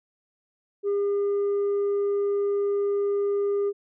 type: tone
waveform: sine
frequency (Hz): 403.8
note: G#4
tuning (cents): -49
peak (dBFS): -19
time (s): 0.83-3.73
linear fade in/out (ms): 50
effects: tanh soft clip ceiling -21 dBFS